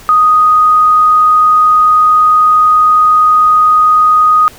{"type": "tone", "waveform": "sine", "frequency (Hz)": 1244.5, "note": "D#6", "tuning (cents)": 0, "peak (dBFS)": -4, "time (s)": [0.09, 4.48], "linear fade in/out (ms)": 0, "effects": ["pink hiss -36 dBFS RMS until 4.58 s"]}